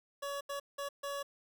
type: tone bursts at uneven times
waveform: 25% pulse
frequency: 564 Hz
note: C#5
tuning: 30 cents sharp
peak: -33 dBFS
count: 4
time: 0.22-0.41 / 0.49-0.6 / 0.78-0.89 / 1.03-1.23 s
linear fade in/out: 10 ms
effects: 10-bit